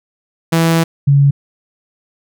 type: tone pair in turn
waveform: sawtooth / sine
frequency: 164.81 / 140.6 Hz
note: E3 / C#3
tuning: 0 / +25 cents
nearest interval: minor third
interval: 275 cents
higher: first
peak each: -6 dBFS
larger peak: neither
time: 0.52-0.84 / 1.07-1.31 s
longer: first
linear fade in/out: 10 ms
effects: none